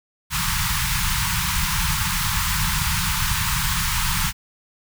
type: band-stop noise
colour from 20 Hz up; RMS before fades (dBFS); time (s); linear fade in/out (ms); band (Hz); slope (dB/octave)
pink; -22; 0.3-4.33; 50; 190 to 870; 96
effects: none